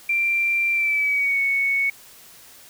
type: tone with pitch glide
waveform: sine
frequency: 2362 to 2217 Hz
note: D7 to C#7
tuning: +9 to 0 cents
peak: -18 dBFS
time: 0.09-1.9 s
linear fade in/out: 5 ms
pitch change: -109 cents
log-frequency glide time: 0.72-1.4 s
effects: white hiss -47 dBFS RMS until 2.69 s